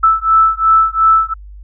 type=beating tone pair; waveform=sine; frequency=1315 / 1317.8 Hz; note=E6 / E6; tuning=-5 / -1 cents; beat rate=2.8 Hz; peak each=-11 dBFS; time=0.03-1.34 s; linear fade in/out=10 ms; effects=added 50 Hz sine -31 dBFS peak until 1.63 s